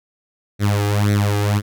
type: tone with flanger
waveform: sawtooth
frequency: 102.7 Hz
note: G#2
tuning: 19 cents flat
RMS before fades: -17 dBFS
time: 0.59-1.62 s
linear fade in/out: 50 ms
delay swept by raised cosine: 0.5 to 2.5 ms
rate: 1.9 Hz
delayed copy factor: +0.85
effects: none